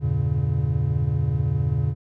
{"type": "chord", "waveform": "triangle", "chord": "E diminished seventh", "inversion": "none", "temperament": "equal with one note detuned", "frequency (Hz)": [82.41, 98, 116.54, 141.5], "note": ["E2", "G2", "Bb2", "Db3"], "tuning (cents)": [0, 0, 0, 36], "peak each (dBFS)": [-25, -27, -23, -21], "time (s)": [0, 1.95], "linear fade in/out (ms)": 50, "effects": []}